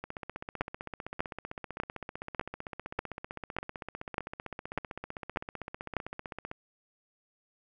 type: two click trains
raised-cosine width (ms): 0.5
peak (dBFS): -14 / -23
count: 10 / 102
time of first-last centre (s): 0.61-5.967 / 0.04-6.514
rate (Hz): 1.68 / 15.6
effects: none